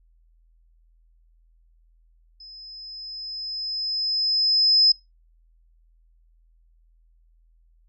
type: tone with level ramp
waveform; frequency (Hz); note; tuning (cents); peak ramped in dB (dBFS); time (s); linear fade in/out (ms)
sine; 5100; D#8; +42; -41 to -12; 2.4-4.92; 5
effects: noise-tail reverb RT60 0.2 s tail -22 dB re dry + added 41 Hz sine -56 dBFS peak until 7.88 s